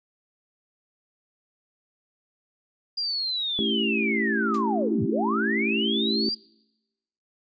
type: linear two-way sweep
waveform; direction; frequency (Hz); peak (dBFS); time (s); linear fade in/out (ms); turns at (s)
sine; down then up; 4849 to 91.3 to 4849; -25; 2.97-6.35; 10; 5.03
type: chord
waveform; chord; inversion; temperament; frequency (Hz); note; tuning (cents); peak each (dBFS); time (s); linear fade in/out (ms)
sine; A dominant seventh; none; equal; 220 / 277.2 / 329.6 / 392; A3 / C#4 / E4 / G4; 0 / 0 / 0 / 0; -27 / -32 / -31 / -30; 3.59-6.29; 0
type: noise with exponential decay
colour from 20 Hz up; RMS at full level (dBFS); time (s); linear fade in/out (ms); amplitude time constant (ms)
white; -35; 4.54-4.64; 5; 21
effects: noise-tail reverb RT60 1.0 s tail -26 dB re dry + resampled to 16000 Hz